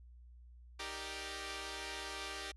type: chord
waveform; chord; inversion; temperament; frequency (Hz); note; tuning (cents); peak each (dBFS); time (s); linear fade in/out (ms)
5% pulse; Eb major seventh; none; equal; 311.1 / 392 / 466.2 / 587.3; Eb4 / G4 / Bb4 / D5; 0 / 0 / 0 / 0; -38 / -33 / -38 / -39; 0.79-2.52; 10
effects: added 60 Hz sine -54 dBFS peak until 2.56 s + resampled to 24000 Hz